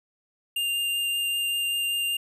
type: tone with vibrato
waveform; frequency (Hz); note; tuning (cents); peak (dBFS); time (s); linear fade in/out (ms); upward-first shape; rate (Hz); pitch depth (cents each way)
square; 2799; F7; +3; -25; 0.56-2.17; 5; triangle; 5.2; 8
effects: none